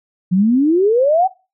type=exponential sweep; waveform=sine; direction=up; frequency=174.1 to 784 Hz; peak=-10 dBFS; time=0.31-1.28 s; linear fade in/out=20 ms; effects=noise-tail reverb RT60 0.3 s tail -21 dB re dry